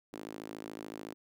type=tone with high-pass filter; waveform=sawtooth; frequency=53.8 Hz; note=A1; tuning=38 cents flat; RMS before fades=-45 dBFS; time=0.13-1.14 s; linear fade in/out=0 ms; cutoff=300 Hz; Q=2.3; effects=none